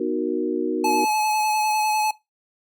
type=chord; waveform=sine; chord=B major seventh; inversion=none; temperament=equal with one note detuned; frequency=248.8 / 311.1 / 370 / 466.2 Hz; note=B3 / D#4 / F#4 / A#4; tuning=+13 / 0 / 0 / 0 cents; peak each=-29 / -26 / -24 / -28 dBFS; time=0-1.05 s; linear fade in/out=5 ms
type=tone with vibrato; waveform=square; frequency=856 Hz; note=A5; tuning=48 cents flat; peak=-20 dBFS; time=0.84-2.11 s; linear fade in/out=5 ms; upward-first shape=sine; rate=10 Hz; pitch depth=19 cents each way
effects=noise-tail reverb RT60 0.2 s tail -19 dB re dry + Opus 48 kbps